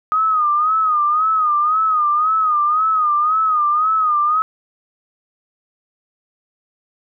sine tone with vibrato, 1242 Hz, D#6, 3 cents flat, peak -13 dBFS, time 0.12-4.42 s, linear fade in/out 0 ms, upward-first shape sine, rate 1.9 Hz, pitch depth 86 cents each way, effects none

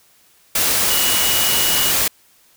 sine tone in noise, 2918 Hz, F#7, 25 cents flat, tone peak -22 dBFS, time 0.9-1.91 s, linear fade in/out 5 ms, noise white, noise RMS -17 dBFS, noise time 0.55-2.08 s, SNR -8 dB, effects white hiss -54 dBFS RMS until 2.56 s

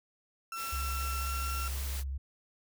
35% pulse tone with pitch glide, 1347 to 1359.5 Hz, E6 to F6, +37 to -47 cents, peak -35 dBFS, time 0.52-1.68 s, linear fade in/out 2 ms, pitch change +16 cents, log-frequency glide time 1.2-1.3 s
white noise, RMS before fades -42 dBFS, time 0.55-2.04 s, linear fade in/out 50 ms
sine tone with vibrato, 67.6 Hz, C#2, 43 cents flat, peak -33 dBFS, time 0.72-2.18 s, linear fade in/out 10 ms, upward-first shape sine, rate 10 Hz, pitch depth 24 cents each way
effects none

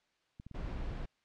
clicks, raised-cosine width 5 ms, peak -35 dBFS, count 4, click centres 0.399 / 0.466 / 0.513 / 0.649 s
brown noise, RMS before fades -39 dBFS, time 0.54-1.06 s, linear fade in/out 10 ms
effects white hiss -75 dBFS RMS until 1.24 s + low-pass 4000 Hz 12 dB/octave

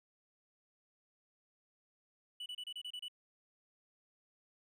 triangle tone bursts, 2960 Hz, F#7, in tune, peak -40 dBFS, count 8, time 2.4-3.083 s, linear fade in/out 5 ms, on 60 ms, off 29 ms, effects none

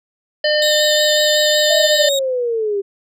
harmonic tone, 604 Hz, D5, 48 cents sharp, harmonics 1 / 3 / 5 / 7 / 8, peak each -15 / -20 / -22 / -23 / -24 dBFS, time 0.44-2.09 s, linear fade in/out 5 ms
30% pulse tone with vibrato, 3700 Hz, A#7, 14 cents flat, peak -15 dBFS, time 0.62-2.19 s, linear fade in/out 2 ms, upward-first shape sine, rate 5.4 Hz, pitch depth 41 cents each way
sine linear sweep, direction down, 661 to 390.4 Hz, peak -16 dBFS, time 1.69-2.82 s, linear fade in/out 20 ms
effects none

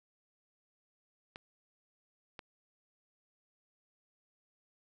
clicks, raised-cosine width 0.3 ms, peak -28 dBFS, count 2, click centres 1.359 / 2.392 s, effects none

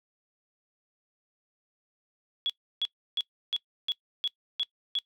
sine tone bursts, 3365 Hz, G#7, 22 cents sharp, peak -25 dBFS, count 8, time 2.46-4.988 s, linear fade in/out 0 ms, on 36 ms, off 320 ms, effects noise-tail reverb RT60 0.1 s tail -22 dB re dry

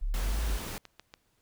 sine exponential two-way sweep, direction up then down, 33.06 to 55.9 to 45.95 Hz, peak -27 dBFS, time 0.01-0.58 s, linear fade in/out 20 ms, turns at 0.43 s
pink noise, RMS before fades -39 dBFS, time 0.14-0.78 s, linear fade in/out 0 ms
click train, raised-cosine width 0.2 ms, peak -28 dBFS, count 4, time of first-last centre 0.71-1.139 s, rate 6.99 Hz
effects pink hiss -72 dBFS RMS until 1.41 s

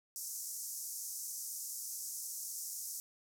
pink band-pass noise, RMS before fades -43 dBFS, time 0.16-3 s, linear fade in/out 0 ms, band 5600 to 15000 Hz, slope 48 dB/octave, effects none

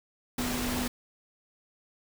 sine tone in noise, 246.9 Hz, B3, in tune, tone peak -32 dBFS, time 0.38-0.88 s, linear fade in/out 5 ms, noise pink, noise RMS -33 dBFS, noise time 0.38-0.88 s, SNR -2 dB, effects none

